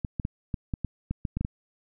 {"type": "clicks", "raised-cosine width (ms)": 5, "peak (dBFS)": -16, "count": 11, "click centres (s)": [0.048, 0.198, 0.251, 0.542, 0.738, 0.847, 1.11, 1.252, 1.37, 1.41, 1.449], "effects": []}